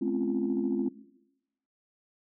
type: tone cluster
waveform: sine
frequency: 213 / 257.7 / 271.6 / 343.1 Hz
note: G#3 / C4 / C#4 / F4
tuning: +44 / -26 / -35 / -31 cents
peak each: -31 dBFS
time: 0.01-0.89 s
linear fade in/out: 10 ms
effects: noise-tail reverb RT60 0.9 s tail -17 dB re dry + tanh soft clip ceiling -19 dBFS